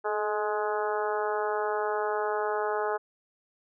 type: harmonic tone with a mistuned harmonic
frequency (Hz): 210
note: G#3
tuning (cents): +19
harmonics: 2 / 3 / 4 / 5 / 6 / 7 / 8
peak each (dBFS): -30 / -34 / -32 / -37 / -36 / -38 / -44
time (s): 0.04-2.98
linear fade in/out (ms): 20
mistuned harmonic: 2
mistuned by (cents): +27
effects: none